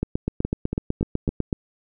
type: two click trains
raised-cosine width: 3 ms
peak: -12 / -9 dBFS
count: 4 / 13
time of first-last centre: 0.45-1.29 / 0.03-1.528 s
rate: 3.57 / 8.01 Hz
effects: none